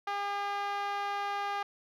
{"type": "tone with band-pass filter", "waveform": "5% pulse", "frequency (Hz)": 404, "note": "G#4", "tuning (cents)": -48, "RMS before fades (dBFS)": -34, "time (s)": [0.07, 1.63], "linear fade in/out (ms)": 5, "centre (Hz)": 910, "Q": 2.3, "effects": []}